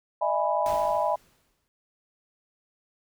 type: chord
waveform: sine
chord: E major seventh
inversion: third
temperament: equal with one note detuned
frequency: 606.6 / 659.3 / 830.6 / 987.8 Hz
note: D#5 / E5 / G#5 / B5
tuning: -44 / 0 / 0 / 0 cents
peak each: -28 dBFS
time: 0.21-1.16 s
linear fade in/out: 10 ms
type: noise with exponential decay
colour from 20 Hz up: pink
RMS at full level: -38 dBFS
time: 0.66-1.68 s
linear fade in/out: 0 ms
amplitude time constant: 220 ms
effects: none